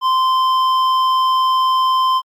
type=tone with hard clipping; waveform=sine; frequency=1038 Hz; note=C6; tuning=14 cents flat; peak=-14 dBFS; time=0.01-2.22 s; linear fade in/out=50 ms; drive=8 dB; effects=Opus 48 kbps